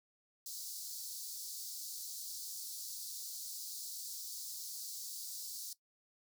pink high-pass noise, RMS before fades -45 dBFS, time 0.46-5.73 s, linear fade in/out 2 ms, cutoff 4300 Hz, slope 48 dB/octave, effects noise-tail reverb RT60 0.1 s tail -17 dB re dry

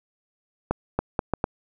accelerating click train, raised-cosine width 1 ms, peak -8 dBFS, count 5, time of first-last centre 0.71-1.441 s, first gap 280 ms, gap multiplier 0.72, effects none

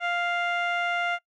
15% pulse tone with low-pass filter, 698.5 Hz, F5, in tune, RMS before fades -27 dBFS, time 0-1.19 s, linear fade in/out 50 ms, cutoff 2400 Hz, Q 1, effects noise-tail reverb RT60 0.1 s tail -22 dB re dry

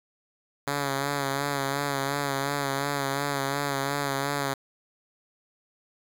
5% pulse tone with vibrato, 140.1 Hz, C#3, 19 cents sharp, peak -15 dBFS, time 0.67-4.54 s, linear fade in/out 5 ms, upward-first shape sine, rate 2.8 Hz, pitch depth 41 cents each way, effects 8-bit

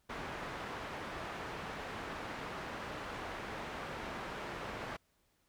white low-pass noise, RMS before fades -43 dBFS, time 0.09-4.97 s, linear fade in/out 10 ms, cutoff 1500 Hz, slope 12 dB/octave, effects pink hiss -75 dBFS RMS until 5.48 s

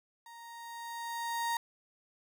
35% pulse tone with level ramp, 932.3 Hz, A#5, in tune, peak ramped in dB -48 to -28 dBFS, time 0.26-1.57 s, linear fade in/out 2 ms, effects none

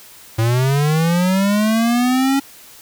square linear sweep, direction up, 110 to 277.2 Hz, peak -14 dBFS, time 0.38-2.4 s, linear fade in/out 10 ms, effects white hiss -42 dBFS RMS until 2.81 s

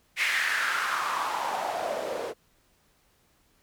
white noise with band-pass filter sweep, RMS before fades -29 dBFS, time 0.16-2.34 s, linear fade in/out 50 ms, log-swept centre 2200 to 460 Hz, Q 4.2, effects pink hiss -66 dBFS RMS until 3.62 s

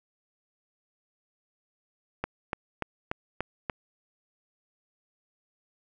click train, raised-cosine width 0.5 ms, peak -14 dBFS, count 6, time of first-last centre 2.24-3.698 s, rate 3.43 Hz, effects none

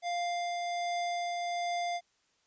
square tone with tremolo, 698.5 Hz, F5, in tune, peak -31 dBFS, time 0.02-2.01 s, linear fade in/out 50 ms, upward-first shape triangle, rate 1.3 Hz, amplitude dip 25%, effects white hiss -72 dBFS RMS until 2.46 s + resampled to 16000 Hz

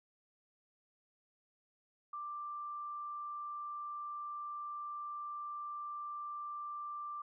sine tone, 1180 Hz, D6, 8 cents sharp, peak -40 dBFS, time 2.13-7.22 s, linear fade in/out 5 ms, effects none

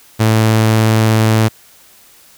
sawtooth tone, 110.4 Hz, A2, 6 cents sharp, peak -5 dBFS, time 0.19-1.49 s, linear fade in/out 20 ms, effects white hiss -45 dBFS RMS until 2.37 s

